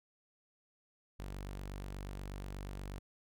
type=tone; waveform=sawtooth; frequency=48.3 Hz; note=G1; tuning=25 cents flat; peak=-38 dBFS; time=1.19-2.99 s; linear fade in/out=10 ms; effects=none